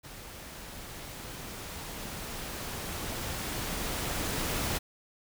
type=noise with level ramp; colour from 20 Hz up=pink; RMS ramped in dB=-46 to -31 dBFS; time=0.03-4.79 s; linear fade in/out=20 ms; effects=none